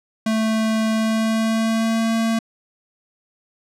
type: tone with pitch glide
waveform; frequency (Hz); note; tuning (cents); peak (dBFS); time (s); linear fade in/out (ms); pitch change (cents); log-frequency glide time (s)
square; 220.5 to 225.9; A3 to A3; +4 to +46; -18; 0.26-2.39; 5; +42; 0.93-2.12
effects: low-pass 10000 Hz 12 dB/octave